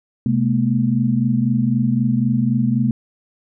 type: tone cluster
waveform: sine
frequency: 128.9 / 214.2 / 238.1 Hz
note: C3 / A3 / A#3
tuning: -26 / -46 / +37 cents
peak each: -19 dBFS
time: 0.26-2.91 s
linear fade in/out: 2 ms
effects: none